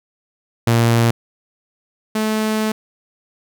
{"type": "tone pair in turn", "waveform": "sawtooth", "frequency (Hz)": [116.5, 216.9], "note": ["A#2", "A3"], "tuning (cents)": [-1, -25], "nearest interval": "major seventh", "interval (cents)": 1076, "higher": "second", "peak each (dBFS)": [-8, -13], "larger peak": "first", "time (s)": [[0.67, 1.11], [2.15, 2.72]], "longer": "second", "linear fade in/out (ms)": 5, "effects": []}